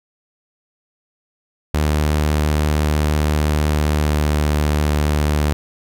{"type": "tone with pitch glide", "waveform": "sawtooth", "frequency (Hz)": [75.5, 74.63], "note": ["D2", "D2"], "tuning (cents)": [48, 28], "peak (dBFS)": -11, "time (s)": [1.74, 5.53], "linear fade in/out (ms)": 0, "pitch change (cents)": -20, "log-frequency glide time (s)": [3.47, 5.07], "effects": []}